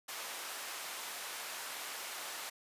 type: high-pass noise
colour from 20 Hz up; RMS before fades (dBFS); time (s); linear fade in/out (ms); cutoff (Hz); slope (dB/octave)
pink; -43; 0.08-2.5; 10; 800; 12
effects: resampled to 32000 Hz